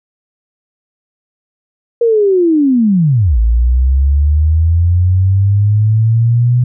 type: linear two-way sweep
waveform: sine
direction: down then up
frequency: 477.6 to 54.6 to 124.5 Hz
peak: -7 dBFS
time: 2.01-6.64 s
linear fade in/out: 5 ms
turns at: 3.38 s
effects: none